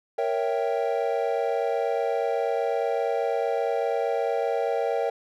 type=chord; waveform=triangle; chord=A# diminished seventh; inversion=none; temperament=equal; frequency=466.2 / 554.4 / 659.3 / 784 Hz; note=A#4 / C#5 / E5 / G5; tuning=0 / 0 / 0 / 0 cents; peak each=-25 / -27 / -28 / -28 dBFS; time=0.18-5.1 s; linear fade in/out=5 ms; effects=none